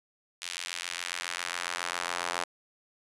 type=tone with high-pass filter sweep; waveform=square; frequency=43.65 Hz; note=F1; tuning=in tune; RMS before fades=-35 dBFS; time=0.42-2.44 s; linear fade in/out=0 ms; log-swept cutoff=2900 to 880 Hz; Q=1; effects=resampled to 24000 Hz + 9-bit